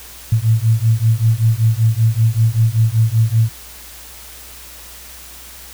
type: beating tone pair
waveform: sine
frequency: 110 / 115.2 Hz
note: A2 / A#2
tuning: 0 / -20 cents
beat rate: 5.2 Hz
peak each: -14 dBFS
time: 0.32-3.5 s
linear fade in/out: 5 ms
effects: added 60 Hz sine -42 dBFS peak until 5.73 s + white hiss -37 dBFS RMS until 5.73 s